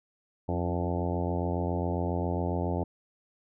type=harmonic tone with a mistuned harmonic; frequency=87.3 Hz; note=F2; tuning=in tune; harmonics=1 / 2 / 3 / 4 / 5 / 6 / 7 / 8 / 9 / 10; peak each=-31 / -34 / -36 / -37 / -38 / -39 / -39 / -40 / -41 / -41 dBFS; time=0.48-2.84 s; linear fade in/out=10 ms; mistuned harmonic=3; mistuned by=+43 cents; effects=none